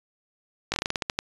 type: slowing click train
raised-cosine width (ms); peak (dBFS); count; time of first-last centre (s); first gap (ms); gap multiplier
0.2; -8; 11; 0.72-1.189; 19; 1.19
effects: resampled to 22050 Hz